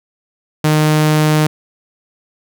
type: tone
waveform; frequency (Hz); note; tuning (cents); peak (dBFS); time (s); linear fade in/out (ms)
sawtooth; 153.5; D#3; -23; -6; 0.64-1.47; 5
effects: none